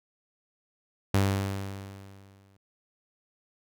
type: tone with exponential decay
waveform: sawtooth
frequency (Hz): 98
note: G2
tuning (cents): 0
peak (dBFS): -16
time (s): 1.14-2.57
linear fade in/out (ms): 5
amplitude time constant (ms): 310
effects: none